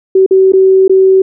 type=tone with dropouts; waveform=sine; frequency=380.7 Hz; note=F#4; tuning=49 cents sharp; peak=-3 dBFS; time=0.15-1.22 s; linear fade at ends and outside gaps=5 ms; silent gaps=0.263-0.309 / 0.522-0.534 / 0.88-0.895 s; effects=none